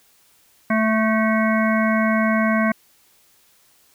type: harmonic tone with a mistuned harmonic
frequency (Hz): 220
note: A3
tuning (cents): 0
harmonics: 1 / 3 / 5 / 7 / 9 / 10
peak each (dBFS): -18 / -23 / -25 / -26 / -28 / -28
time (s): 0.7-2.72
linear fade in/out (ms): 5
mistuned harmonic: 9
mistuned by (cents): -52
effects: white hiss -57 dBFS RMS until 3.94 s